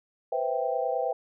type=chord; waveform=sine; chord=C major seventh; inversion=third; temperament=equal; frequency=493.9 / 523.3 / 659.3 / 784 Hz; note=B4 / C5 / E5 / G5; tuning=0 / 0 / 0 / 0 cents; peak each=-31 dBFS; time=0.32-1.13 s; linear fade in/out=5 ms; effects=none